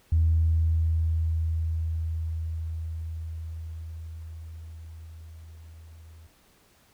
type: tone with level ramp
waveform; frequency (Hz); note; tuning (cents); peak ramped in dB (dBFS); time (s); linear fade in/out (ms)
sine; 81; E2; -30; -17 to -46; 0.12-6.27; 5
effects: tanh soft clip ceiling -13 dBFS + pink hiss -61 dBFS RMS until 6.93 s

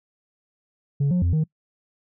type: tone with pitch steps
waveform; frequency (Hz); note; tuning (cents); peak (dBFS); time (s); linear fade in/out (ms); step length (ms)
sine; 141 / 178.8 / 86.5 / 156.3; C#3 / F3 / F2 / D#3; +30 / +41 / -16 / +8; -15; 1-1.44; 10; 110
effects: noise-tail reverb RT60 0.1 s tail -25 dB re dry + tanh soft clip ceiling -17 dBFS

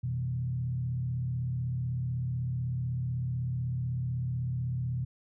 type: tone with frequency modulation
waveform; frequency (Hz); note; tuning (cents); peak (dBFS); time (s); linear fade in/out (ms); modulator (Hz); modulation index
sine; 124.7; B2; +17; -29; 0.03-5.05; 10; 36; 0.66
effects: none

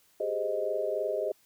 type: chord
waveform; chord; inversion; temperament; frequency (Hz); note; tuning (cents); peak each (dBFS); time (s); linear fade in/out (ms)
sine; Ab major seventh; third; equal; 392 / 415.3 / 523.3 / 622.3; G4 / Ab4 / C5 / Eb5; 0 / 0 / 0 / 0; -36 / -34 / -34 / -31; 0.2-1.32; 5
effects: white hiss -65 dBFS RMS until 1.45 s

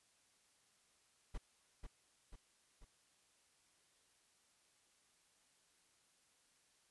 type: noise with echo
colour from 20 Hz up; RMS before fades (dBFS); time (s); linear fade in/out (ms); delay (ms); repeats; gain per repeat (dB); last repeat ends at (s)
brown; -43; 1.34-1.38; 10; 490; 3; -5; 2.85
effects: white hiss -74 dBFS RMS until 6.9 s + resampled to 24000 Hz

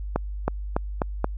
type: accelerating click train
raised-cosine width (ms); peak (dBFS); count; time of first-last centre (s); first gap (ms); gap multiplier
1; -8; 5; 0.16-1.244; 320; 0.89
effects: added 50 Hz sine -29 dBFS peak until 1.37 s

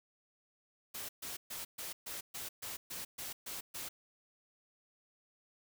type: noise bursts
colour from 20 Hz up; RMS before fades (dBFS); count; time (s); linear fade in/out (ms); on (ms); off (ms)
white; -43; 11; 0.94-3.89; 10; 150; 130
effects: none

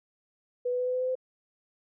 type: tone with pitch steps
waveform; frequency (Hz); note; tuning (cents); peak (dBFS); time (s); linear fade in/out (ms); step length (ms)
sine; 493 / 496.4 / 499.9 / 503.4 / 506.9 / 510.4 / 513.9; B4 / B4 / B4 / B4 / B4 / C5 / C5; -3 / +9 / +21 / +33 / +45 / -43 / -31; -26; 0.65-1.154; 10; 72
effects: none

